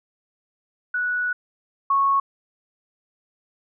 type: tone pair in turn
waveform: sine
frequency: 1472 / 1102.8 Hz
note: F#6 / C#6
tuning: -9 / -9 cents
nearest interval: perfect fourth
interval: 500 cents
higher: first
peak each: -21 / -16 dBFS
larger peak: second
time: 0.94-1.33 / 1.9-2.2 s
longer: first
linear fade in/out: 5 ms
effects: none